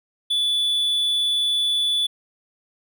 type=tone; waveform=triangle; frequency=3459 Hz; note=A7; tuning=30 cents flat; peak=-17 dBFS; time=0.3-2.07 s; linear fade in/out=10 ms; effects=none